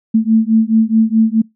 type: beating tone pair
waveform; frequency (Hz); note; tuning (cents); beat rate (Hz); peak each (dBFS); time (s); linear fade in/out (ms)
sine; 220 / 224.7; A3 / A3; 0 / +37; 4.7; -12; 0.14-1.42; 10
effects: noise-tail reverb RT60 0.2 s tail -26 dB re dry